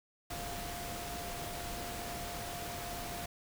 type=tone in noise; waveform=sine; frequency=698.5 Hz; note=F5; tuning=in tune; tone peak=-44 dBFS; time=0.3-3.26 s; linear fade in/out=5 ms; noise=pink; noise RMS=-42 dBFS; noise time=0.3-3.26 s; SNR=-5 dB; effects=none